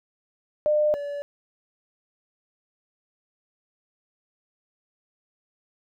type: tone pair in turn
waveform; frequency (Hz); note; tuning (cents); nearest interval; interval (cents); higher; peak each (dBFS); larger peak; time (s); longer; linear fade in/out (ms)
sine / triangle; 602 / 574.5; D5 / D5; +43 / -38; minor second; 81; first; -18 / -27; first; 0.66-0.94 / 0.94-1.22; neither; 0
effects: none